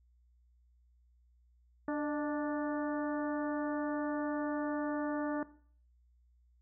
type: harmonic tone with a mistuned harmonic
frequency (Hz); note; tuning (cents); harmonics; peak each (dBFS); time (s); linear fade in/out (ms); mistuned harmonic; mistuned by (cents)
293.7; D4; 0; 1 / 2 / 3 / 4 / 5 / 6; -33 / -39 / -43 / -45 / -47 / -49; 1.88-5.43; 2; 2; +43
effects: noise-tail reverb RT60 0.5 s tail -17 dB re dry + added 60 Hz sine -64 dBFS peak until 6.61 s